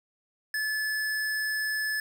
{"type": "tone", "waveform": "square", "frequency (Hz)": 1728, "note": "A6", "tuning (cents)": -32, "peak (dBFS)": -28, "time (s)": [0.54, 2], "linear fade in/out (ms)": 2, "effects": ["9-bit"]}